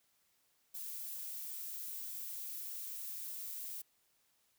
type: noise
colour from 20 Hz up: violet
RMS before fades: -44 dBFS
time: 0.74-3.82 s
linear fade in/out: 10 ms
effects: white hiss -75 dBFS RMS until 4.58 s